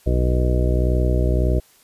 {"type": "harmonic tone", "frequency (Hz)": 61.74, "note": "B1", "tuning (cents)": 0, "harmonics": [1, 2, 3, 4, 5, 6, 7, 8, 10], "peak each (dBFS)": [-17, -23, -30, -32, -29, -27, -34, -30, -29], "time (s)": [0.06, 1.6], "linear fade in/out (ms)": 10, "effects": ["white hiss -54 dBFS RMS until 1.83 s", "resampled to 32000 Hz"]}